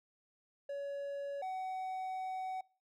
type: tone pair in turn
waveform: triangle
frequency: 563 / 751.5 Hz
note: C#5 / F#5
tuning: +27 / +27 cents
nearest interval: perfect fourth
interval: 500 cents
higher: second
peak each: -36 / -35 dBFS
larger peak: second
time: 0.69-1.42 / 1.42-2.61 s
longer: second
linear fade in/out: 5 ms
effects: noise-tail reverb RT60 0.4 s tail -25 dB re dry

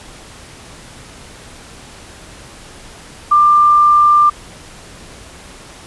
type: tone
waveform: sine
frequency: 1190 Hz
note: D6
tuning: 22 cents sharp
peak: -6 dBFS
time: 3.31-4.3 s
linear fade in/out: 10 ms
effects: pink hiss -37 dBFS RMS until 5.86 s + resampled to 24000 Hz

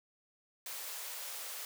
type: high-pass noise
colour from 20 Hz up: white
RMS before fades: -43 dBFS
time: 0.66-1.65 s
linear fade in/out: 2 ms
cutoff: 430 Hz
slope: 48 dB/octave
effects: none

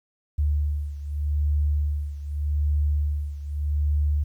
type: beating tone pair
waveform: sine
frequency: 73.42 / 74.25 Hz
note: D2 / D2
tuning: 0 / +20 cents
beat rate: 0.83 Hz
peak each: -23 / -27 dBFS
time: 0.38-4.24 s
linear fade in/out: 10 ms
effects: 10-bit

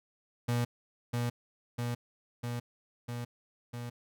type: tone with echo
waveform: 35% pulse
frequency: 120 Hz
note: B2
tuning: 49 cents flat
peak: -26 dBFS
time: 0.48-0.65 s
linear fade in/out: 10 ms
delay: 650 ms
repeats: 5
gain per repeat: -2 dB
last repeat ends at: 3.9 s
effects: none

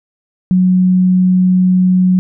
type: tone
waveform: sine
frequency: 183.7 Hz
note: F#3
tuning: 12 cents flat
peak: -7 dBFS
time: 0.51-2.19 s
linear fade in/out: 0 ms
effects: none

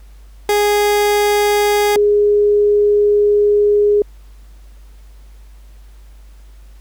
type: tone pair in turn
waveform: 30% pulse / sine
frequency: 413.5 / 413.5 Hz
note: G#4 / G#4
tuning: -8 / -8 cents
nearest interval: unison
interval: 0 cents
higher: neither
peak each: -9 dBFS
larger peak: neither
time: 0.49-1.96 / 1.96-4.02 s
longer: second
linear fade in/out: 2 ms
effects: added 50 Hz sine -37 dBFS peak until 6.8 s + pink hiss -54 dBFS RMS until 6.8 s

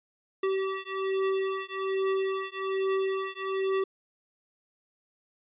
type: beating tone pair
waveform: square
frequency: 384.3 / 385.5 Hz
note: G4 / G4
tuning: -34 / -29 cents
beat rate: 1.2 Hz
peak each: -31 dBFS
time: 0.43-3.84 s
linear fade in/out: 5 ms
effects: resampled to 8000 Hz

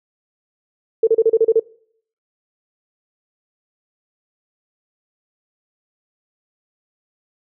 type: tone bursts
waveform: sine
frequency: 449.2 Hz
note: A4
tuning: 36 cents sharp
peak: -9 dBFS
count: 8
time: 1.03-1.597 s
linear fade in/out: 5 ms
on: 42 ms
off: 33 ms
effects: noise-tail reverb RT60 0.6 s tail -23 dB re dry

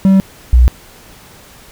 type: tone pair in turn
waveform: triangle / sine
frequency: 192.6 / 61.23 Hz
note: G3 / B1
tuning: -30 / -14 cents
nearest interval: octave + minor sixth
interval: 1984 cents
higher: first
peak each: -3 dBFS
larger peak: neither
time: 0.05-0.2 / 0.53-0.68 s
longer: neither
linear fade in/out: 0 ms
effects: pink hiss -40 dBFS RMS until 1.71 s

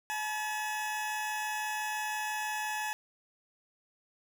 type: tone pair together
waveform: 20% pulse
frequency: 854.1 / 960 Hz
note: G#5 / B5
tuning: +48 / -49 cents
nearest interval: major second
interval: 203 cents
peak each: -28 / -39 dBFS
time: 0.1-2.93 s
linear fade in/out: 0 ms
effects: none

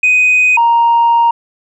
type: tone pair in turn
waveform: sine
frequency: 2500 / 933.7 Hz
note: D#7 / A#5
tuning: +8 / +3 cents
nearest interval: octave + perfect fourth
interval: 1705 cents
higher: first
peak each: -5 dBFS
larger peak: neither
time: 0.03-0.57 / 0.57-1.31 s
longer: second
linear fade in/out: 5 ms
effects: tanh soft clip ceiling -4 dBFS

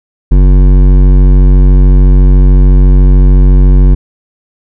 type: tone with hard clipping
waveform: sine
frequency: 46.92 Hz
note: F#1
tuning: 25 cents sharp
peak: -3 dBFS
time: 0.31-3.95 s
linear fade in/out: 10 ms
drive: 13 dB
effects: none

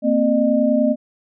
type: tone cluster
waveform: sine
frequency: 230.6 / 260.8 / 607 Hz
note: A#3 / C4 / D#5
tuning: -19 / -5 / -43 cents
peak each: -18 dBFS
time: 0.02-0.96 s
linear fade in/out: 50 ms
effects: none

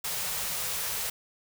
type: band-stop noise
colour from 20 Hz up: white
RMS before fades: -32 dBFS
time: 0.04-1.1 s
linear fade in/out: 5 ms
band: 210 to 390 Hz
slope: 96 dB/octave
effects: none

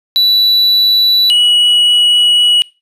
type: tone pair in turn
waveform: triangle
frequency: 3951 / 2926 Hz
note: B7 / F#7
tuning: 0 / -20 cents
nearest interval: perfect fourth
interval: 520 cents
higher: first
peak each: -5 dBFS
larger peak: neither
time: 0.16-1.3 / 1.3-2.62 s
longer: second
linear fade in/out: 0 ms
effects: noise-tail reverb RT60 0.3 s tail -23 dB re dry + resampled to 32000 Hz

